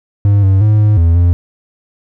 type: tone with pitch steps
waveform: triangle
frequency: 101.4 / 96.4 / 106.5 / 105.6 / 83.6 / 86.8 Hz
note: G#2 / G2 / G#2 / G#2 / E2 / F2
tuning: -41 / -28 / +44 / +29 / +25 / -10 cents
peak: -4 dBFS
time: 0.25-1.33 s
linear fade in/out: 0 ms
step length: 180 ms
effects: none